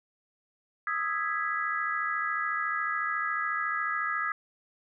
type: chord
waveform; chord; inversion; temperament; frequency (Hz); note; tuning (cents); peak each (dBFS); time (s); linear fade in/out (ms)
sine; E major seventh; third; equal; 1244.5 / 1318.5 / 1661.2 / 1975.5; D#6 / E6 / G#6 / B6; 0 / 0 / 0 / 0; -32 / -35 / -32 / -35; 0.87-4.32; 2
effects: none